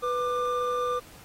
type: tone pair together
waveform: triangle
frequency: 493.9 / 1191.4 Hz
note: B4 / D6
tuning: 0 / +24 cents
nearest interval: octave + minor third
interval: 1524 cents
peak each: -26 dBFS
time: 0.02-1 s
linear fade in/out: 20 ms
effects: pink hiss -51 dBFS RMS until 1.24 s + AAC 48 kbps